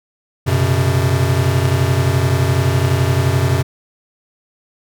square chord, F# suspended fourth, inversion none, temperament equal with one note detuned, 92.5 / 123.47 / 135.19 Hz, F#2 / B2 / C#3, 0 / 0 / -43 cents, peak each -18 dBFS, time 0.46-3.63 s, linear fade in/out 20 ms, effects none

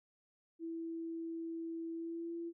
sine tone with pitch glide, 330 to 337.5 Hz, E4 to E4, +2 to +41 cents, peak -39 dBFS, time 0.59-2.53 s, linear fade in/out 50 ms, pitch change +39 cents, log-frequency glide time 1.93-2.34 s, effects none

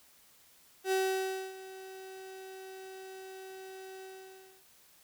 35% pulse tone with ADSR envelope, 380.3 Hz, F#4, 48 cents sharp, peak -25 dBFS, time 0.84-4.65 s, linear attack 78 ms, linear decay 610 ms, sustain -18 dB, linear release 630 ms, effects white hiss -62 dBFS RMS until 5.03 s

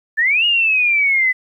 sine exponential two-way sweep, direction up then down, 1725 to 2885 to 1996 Hz, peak -12 dBFS, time 0.17-1.33 s, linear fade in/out 20 ms, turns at 0.45 s, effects 9-bit

